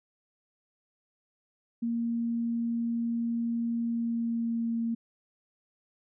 sine tone with pitch glide, 233 to 230.3 Hz, A#3 to A#3, -1 to -21 cents, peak -27 dBFS, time 1.82-4.95 s, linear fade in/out 10 ms, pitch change -20 cents, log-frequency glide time 3.83-4.8 s, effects none

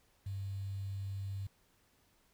sine tone with quantisation, 98 Hz, G2, in tune, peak -37 dBFS, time 0.26-1.47 s, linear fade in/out 5 ms, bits 10, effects pink hiss -71 dBFS RMS until 2.33 s

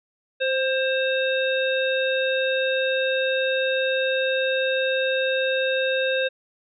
harmonic tone with a mistuned harmonic, 531 Hz, C5, 25 cents sharp, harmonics 1 / 3 / 5 / 7, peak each -22 / -27 / -29 / -30 dBFS, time 0.4-6.29 s, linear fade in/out 20 ms, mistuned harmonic 1, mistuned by -23 cents, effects none

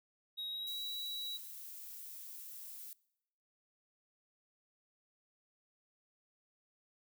triangle tone with pitch glide, 3798 to 3905 Hz, A#7 to B7, +32 to -20 cents, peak -38 dBFS, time 0.37-1.38 s, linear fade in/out 20 ms, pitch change +48 cents, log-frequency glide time 0.49-0.83 s
violet noise, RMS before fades -49 dBFS, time 0.67-2.93 s, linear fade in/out 0 ms
effects noise-tail reverb RT60 0.8 s tail -23 dB re dry

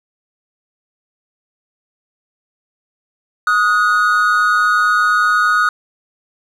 triangle tone pair together, 1248 / 1456.5 Hz, D#6 / F#6, +5 / -28 cents, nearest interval minor third, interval 267 cents, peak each -12 dBFS, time 3.47-5.69 s, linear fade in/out 2 ms, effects none

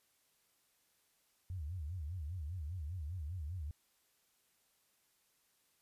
sine tone with vibrato, 82.41 Hz, E2, in tune, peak -39 dBFS, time 1.5-3.71 s, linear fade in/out 0 ms, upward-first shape sine, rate 5 Hz, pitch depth 240 cents each way, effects white hiss -75 dBFS RMS until 5.81 s + resampled to 32000 Hz

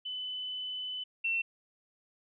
sine tone pair in turn, 3011 / 2702 Hz, F#7 / E7, +30 / +42 cents, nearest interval major second, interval 188 cents, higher first, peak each -35 / -28 dBFS, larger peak second, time 0.05-1.04 / 1.24-1.42 s, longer first, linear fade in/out 10 ms, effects none

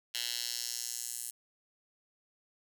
10% pulse tone with high-pass filter sweep, 120 Hz, B2, 49 cents flat, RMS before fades -38 dBFS, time 0.14-1.31 s, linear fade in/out 10 ms, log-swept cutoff 3400 to 8900 Hz, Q 1.8, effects none

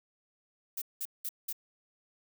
violet noise bursts, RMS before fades -36 dBFS, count 4, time 0.77-1.528 s, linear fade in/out 5 ms, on 47 ms, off 190 ms, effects none

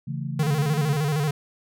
sine chord, A major, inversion first, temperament equal, 138.59 / 164.81 / 220 Hz, C#3 / E3 / A3, 0 / 0 / 0 cents, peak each -29 / -32 / -35 dBFS, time 0.07-0.96 s, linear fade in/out 10 ms
square tone with vibrato, 148.6 Hz, D3, 21 cents sharp, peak -22 dBFS, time 0.39-1.31 s, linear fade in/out 5 ms, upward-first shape square, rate 13 Hz, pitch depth 79 cents each way
effects none

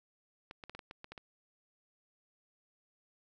clicks, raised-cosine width 0.3 ms, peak -30 dBFS, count 9, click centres 0.511 / 0.638 / 0.696 / 0.75 / 0.792 / 0.911 / 1.044 / 1.12 / 1.178 s, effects none

